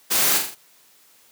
white noise with echo, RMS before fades -20 dBFS, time 0.1-0.39 s, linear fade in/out 20 ms, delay 41 ms, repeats 4, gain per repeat -5 dB, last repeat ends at 0.554 s, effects white hiss -55 dBFS RMS until 1.31 s + high-pass 150 Hz 12 dB/octave

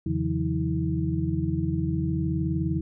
sine tone cluster, 83.2 / 136.7 / 157 / 176.6 / 321.2 Hz, E2 / C#3 / D#3 / F3 / E4, +17 / -24 / +16 / +20 / -45 cents, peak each -30 dBFS, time 0.06-2.81 s, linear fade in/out 5 ms, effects none

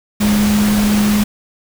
sine tone in noise, 208.5 Hz, G#3, 7 cents sharp, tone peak -11 dBFS, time 0.2-1.24 s, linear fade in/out 10 ms, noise pink, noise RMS -21 dBFS, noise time 0.2-1.24 s, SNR +7 dB, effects none

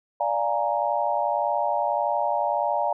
sine chord, Bb dominant seventh, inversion first, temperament equal, 587.3 / 698.5 / 830.6 / 932.3 Hz, D5 / F5 / Ab5 / Bb5, 0 / 0 / 0 / 0 cents, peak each -27 dBFS, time 0.2-2.93 s, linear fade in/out 5 ms, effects none

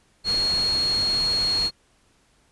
sine tone in noise, 4300 Hz, C8, 47 cents sharp, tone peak -20 dBFS, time 0.24-1.71 s, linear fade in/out 50 ms, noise pink, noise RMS -33 dBFS, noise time 0.24-1.71 s, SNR +10 dB, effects pink hiss -62 dBFS RMS until 2.51 s + resampled to 24000 Hz

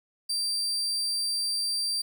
35% pulse tone, 4699 Hz, D8, in tune, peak -25 dBFS, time 0.29-2.02 s, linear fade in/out 10 ms, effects 10-bit

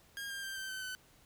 sawtooth tone with pitch steps, 1621 / 1598.7 / 1576.7 / 1555 / 1533.6 / 1512.4 Hz, G#6 / G6 / G6 / G6 / G6 / F#6, -42 / +34 / +10 / -14 / -38 / +38 cents, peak -36 dBFS, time 0.17-0.95 s, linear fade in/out 0 ms, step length 130 ms, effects pink hiss -64 dBFS RMS until 1.25 s

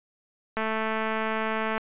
click train, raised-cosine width 0.5 ms, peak -14 dBFS, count 267, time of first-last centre 0.57-1.779 s, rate 220 Hz, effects resampled to 8000 Hz

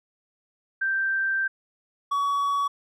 sine / triangle tone pair in turn, 1568 / 1129 Hz, G6 / C#6, 0 / +31 cents, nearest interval tritone, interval 569 cents, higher first, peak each -22 / -20 dBFS, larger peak second, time 0.81-1.48 / 2.11-2.68 s, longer first, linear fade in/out 10 ms, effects none

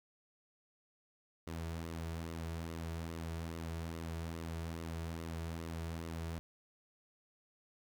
sawtooth tone with flanger, 82.41 Hz, E2, in tune, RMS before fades -42 dBFS, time 1.47-6.39 s, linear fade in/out 0 ms, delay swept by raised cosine 1.2 to 3.9 ms, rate 2.4 Hz, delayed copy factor -0.5, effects none

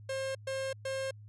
45% pulse tone bursts, 534 Hz, C5, 35 cents sharp, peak -33 dBFS, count 3, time 0.09-1.11 s, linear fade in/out 5 ms, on 260 ms, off 120 ms, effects added 105 Hz sine -48 dBFS peak until 1.28 s + resampled to 24000 Hz

